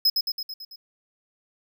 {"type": "tone with echo", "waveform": "square", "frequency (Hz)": 5110, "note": "D#8", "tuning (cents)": 45, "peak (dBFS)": -17, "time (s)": [0.05, 0.1], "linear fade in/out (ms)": 5, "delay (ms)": 110, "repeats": 6, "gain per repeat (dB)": -4, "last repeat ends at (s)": 0.76, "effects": []}